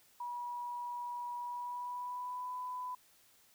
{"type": "tone with pitch glide", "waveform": "sine", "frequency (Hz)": [968, 999.8], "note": ["B5", "B5"], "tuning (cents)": [-35, 21], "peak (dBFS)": -38, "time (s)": [0.2, 2.95], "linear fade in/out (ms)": 5, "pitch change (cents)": 56, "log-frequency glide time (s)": [1.41, 2.54], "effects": ["white hiss -66 dBFS RMS until 3.54 s"]}